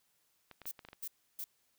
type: clicks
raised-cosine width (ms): 0.3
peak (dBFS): -34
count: 7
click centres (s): 0.513 / 0.617 / 0.656 / 0.792 / 0.85 / 0.887 / 0.931
type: noise bursts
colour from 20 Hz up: violet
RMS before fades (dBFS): -41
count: 3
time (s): 0.66-1.442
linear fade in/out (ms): 5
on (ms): 54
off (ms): 310
effects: white hiss -75 dBFS RMS until 1.78 s